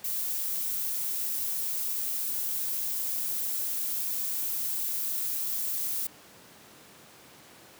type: noise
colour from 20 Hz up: violet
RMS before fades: -31 dBFS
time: 0.04-6.07 s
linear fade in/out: 5 ms
effects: pink hiss -52 dBFS RMS until 7.79 s + high-pass 150 Hz 12 dB/octave